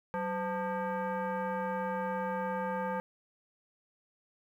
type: tone with frequency modulation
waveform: sine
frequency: 189.4 Hz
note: F#3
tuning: 41 cents sharp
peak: -31 dBFS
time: 0.14-3 s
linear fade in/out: 0 ms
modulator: 702 Hz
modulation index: 1.6
effects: 11-bit